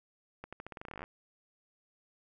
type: accelerating click train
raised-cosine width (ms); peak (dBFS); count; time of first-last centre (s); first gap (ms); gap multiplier
0.5; -28; 18; 0.44-1.04; 86; 0.87
effects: none